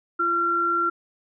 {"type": "tone pair together", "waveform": "sine", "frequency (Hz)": [342.2, 1369], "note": ["F4", "F6"], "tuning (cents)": [-35, -35], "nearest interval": "2 octaves", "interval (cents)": 2400, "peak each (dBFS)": [-29, -20], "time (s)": [0.19, 0.9], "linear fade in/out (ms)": 10, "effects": []}